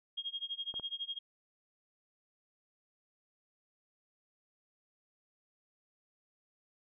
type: tone with tremolo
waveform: sine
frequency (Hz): 3253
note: G#7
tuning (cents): -37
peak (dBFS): -34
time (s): 0.17-1.19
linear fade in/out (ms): 10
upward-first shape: sine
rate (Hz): 12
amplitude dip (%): 95
type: clicks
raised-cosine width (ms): 1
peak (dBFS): -34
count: 2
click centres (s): 0.741 / 0.797
effects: none